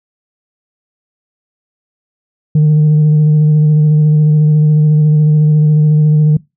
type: tone with vibrato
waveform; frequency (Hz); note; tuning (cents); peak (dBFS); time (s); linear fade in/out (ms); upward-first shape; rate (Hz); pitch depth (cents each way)
sine; 152.2; D#3; -38; -3; 2.55-6.37; 5; square; 14; 15
effects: noise-tail reverb RT60 0.2 s tail -22 dB re dry + tanh soft clip ceiling -4 dBFS